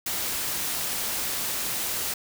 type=noise; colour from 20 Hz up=white; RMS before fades=-29 dBFS; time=0.06-2.14 s; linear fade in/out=5 ms; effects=none